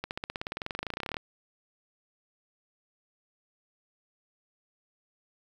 accelerating click train, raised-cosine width 0.3 ms, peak -17 dBFS, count 27, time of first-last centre 0.04-1.168 s, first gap 69 ms, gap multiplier 0.96, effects 8-bit

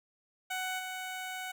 15% pulse tone with level steps, 745 Hz, F#5, 12 cents sharp, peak -27 / -31 dBFS, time 0.5-1.52 s, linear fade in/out 10 ms, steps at 0.78 s, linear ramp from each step 20 ms, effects none

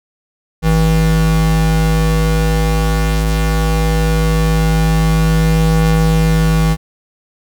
square tone pair together, 53.73 / 161 Hz, A1 / E3, -40 / -41 cents, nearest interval octave + perfect fifth, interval 1899 cents, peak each -14 dBFS, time 0.62-6.77 s, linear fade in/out 50 ms, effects none

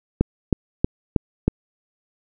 click train, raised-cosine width 3 ms, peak -3 dBFS, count 5, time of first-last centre 0.21-1.48 s, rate 3.15 Hz, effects none

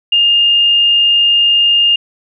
sine tone, 2822 Hz, F7, 17 cents sharp, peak -7 dBFS, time 0.12-1.96 s, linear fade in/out 5 ms, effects none

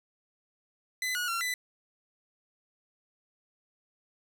sawtooth tone with pitch steps, 2014 / 1453 / 1366 / 1997 Hz, B6 / F#6 / F6 / B6, +33 / -32 / -39 / +19 cents, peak -26 dBFS, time 1.02-1.54 s, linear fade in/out 2 ms, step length 130 ms, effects none

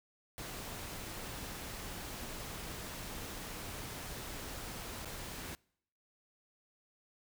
pink noise with dropouts, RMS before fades -44 dBFS, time 0.38-5.55 s, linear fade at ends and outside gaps 0 ms, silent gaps 5.048-5.056 s, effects noise-tail reverb RT60 0.7 s tail -26 dB re dry

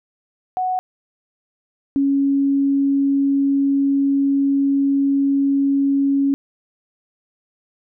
sine tone pair in turn, 740 / 277.2 Hz, F#5 / C#4, 0 / 0 cents, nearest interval octave + perfect fourth, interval 1700 cents, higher first, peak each -18 / -14 dBFS, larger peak second, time 0.57-0.79 / 1.96-6.34 s, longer second, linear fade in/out 0 ms, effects none

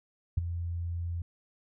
sine tone with ADSR envelope, 85.6 Hz, F2, 34 cents flat, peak -19 dBFS, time 0.37-1.22 s, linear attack 9 ms, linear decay 13 ms, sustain -12 dB, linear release 3 ms, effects none

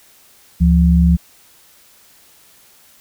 sine tone pair together, 72.1 / 172.33 Hz, D2 / F3, -31 / -23 cents, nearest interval octave + minor third, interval 1508 cents, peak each -11 dBFS, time 0.6-1.17 s, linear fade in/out 20 ms, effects white hiss -49 dBFS RMS until 3 s

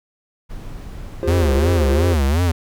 brown noise, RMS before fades -32 dBFS, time 0.49-1.75 s, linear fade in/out 20 ms
triangle chord, F suspended second, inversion none, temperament equal with one note detuned, 349.2 / 401.9 / 523.3 Hz, F4 / G4 / C5, 0 / +43 / 0 cents, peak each -22 dBFS, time 1.23-2.14 s, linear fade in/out 0 ms
square tone with vibrato, 77.78 Hz, D#2, in tune, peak -15 dBFS, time 1.27-2.52 s, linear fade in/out 10 ms, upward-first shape sine, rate 2.8 Hz, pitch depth 250 cents each way
effects none

